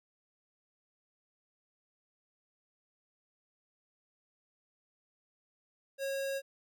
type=tone; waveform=square; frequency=546 Hz; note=C#5; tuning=26 cents flat; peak=-34 dBFS; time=5.98-6.42 s; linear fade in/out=50 ms; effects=none